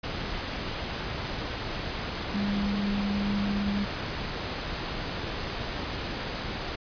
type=tone in noise; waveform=sine; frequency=202.1 Hz; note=G#3; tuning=47 cents flat; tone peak=-26 dBFS; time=2.34-3.85 s; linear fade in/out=10 ms; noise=pink; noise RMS=-33 dBFS; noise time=0.03-6.76 s; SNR=+4 dB; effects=resampled to 11025 Hz